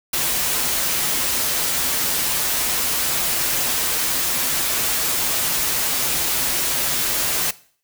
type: noise with comb filter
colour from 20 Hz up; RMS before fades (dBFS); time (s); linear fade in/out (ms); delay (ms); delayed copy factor
white; -21; 0.13-7.51; 5; 10; -0.55
effects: noise-tail reverb RT60 0.5 s tail -19 dB re dry